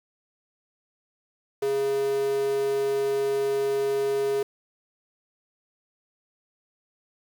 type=tone with high-pass filter; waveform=square; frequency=137.4 Hz; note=C#3; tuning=15 cents flat; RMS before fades=-25 dBFS; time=1.62-4.43 s; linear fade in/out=5 ms; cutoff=430 Hz; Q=6.2; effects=8-bit